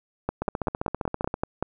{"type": "two click trains", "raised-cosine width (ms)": 1, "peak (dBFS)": [-11, -13], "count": [8, 15], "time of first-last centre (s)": [[0.29, 1.626], [0.42, 1.341]], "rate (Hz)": [5.24, 15.2], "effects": []}